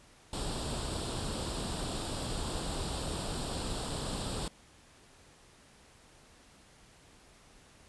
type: noise with comb filter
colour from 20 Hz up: pink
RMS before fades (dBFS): -36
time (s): 0.33-4.48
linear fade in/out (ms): 2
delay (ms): 0.24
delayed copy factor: +0.65
effects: pink hiss -59 dBFS RMS until 7.88 s + resampled to 24000 Hz